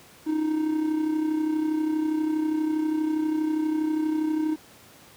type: tone with amplitude modulation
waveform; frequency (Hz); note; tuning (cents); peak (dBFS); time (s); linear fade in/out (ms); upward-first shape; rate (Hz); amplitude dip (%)
triangle; 311.1; D#4; 0; -18; 0.26-4.56; 20; sine; 32.4; 55
effects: pink hiss -51 dBFS RMS until 5.16 s + high-pass 100 Hz 12 dB/octave